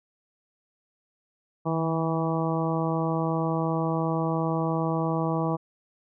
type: harmonic tone with a mistuned harmonic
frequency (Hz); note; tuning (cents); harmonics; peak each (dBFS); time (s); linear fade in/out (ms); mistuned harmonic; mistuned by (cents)
162.9; E3; -20; 1 / 2 / 3 / 4 / 5 / 6 / 7; -27 / -30 / -32 / -33 / -34 / -35 / -35; 1.65-5.57; 20; 1; -27
effects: none